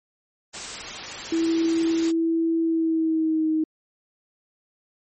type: noise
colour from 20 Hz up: white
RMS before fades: -33 dBFS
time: 0.53-2.12 s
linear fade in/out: 20 ms
type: tone with pitch glide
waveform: sine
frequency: 328.9 to 314.4 Hz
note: E4 to D#4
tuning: -4 to +18 cents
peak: -19 dBFS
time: 1.32-3.64 s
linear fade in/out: 5 ms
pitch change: -78 cents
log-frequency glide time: 2.61-3.48 s
effects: MP3 32 kbps